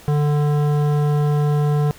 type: tone with hard clipping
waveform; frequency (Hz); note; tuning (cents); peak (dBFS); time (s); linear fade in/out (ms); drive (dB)
sine; 147.6; D3; +9; -17; 0.08-1.91; 0; 14
effects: pink hiss -44 dBFS RMS until 1.98 s